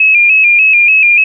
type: tone with vibrato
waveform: sine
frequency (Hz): 2489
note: D#7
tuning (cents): 0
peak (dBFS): -4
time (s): 0-1.24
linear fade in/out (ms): 5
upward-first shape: square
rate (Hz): 3.4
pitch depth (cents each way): 59
effects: none